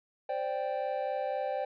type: chord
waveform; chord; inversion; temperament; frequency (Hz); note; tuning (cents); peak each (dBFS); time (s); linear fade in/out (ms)
triangle; C suspended second; none; equal; 523.3 / 587.3 / 784; C5 / D5 / G5; 0 / 0 / 0; -33; 0.29-1.65; 5
effects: resampled to 11025 Hz